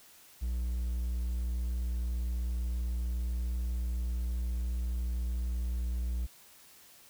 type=tone; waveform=triangle; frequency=60.1 Hz; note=B1; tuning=46 cents flat; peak=-28 dBFS; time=0.41-6.27 s; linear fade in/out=20 ms; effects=white hiss -57 dBFS RMS until 7.09 s